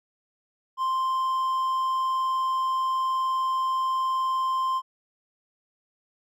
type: tone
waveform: triangle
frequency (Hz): 1046.5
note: C6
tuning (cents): 0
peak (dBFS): -21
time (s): 0.77-4.82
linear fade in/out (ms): 50
effects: none